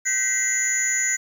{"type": "tone cluster", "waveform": "sine", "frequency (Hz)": [1544, 1927, 2048, 6180, 6850], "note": ["G6", "B6", "C7", "G8", "A8"], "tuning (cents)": [-27, -43, -38, -26, -47], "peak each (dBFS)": [-30, -27, -27, -29, -21], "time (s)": [0.05, 1.17], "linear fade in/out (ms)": 20, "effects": ["tanh soft clip ceiling -13 dBFS", "8-bit"]}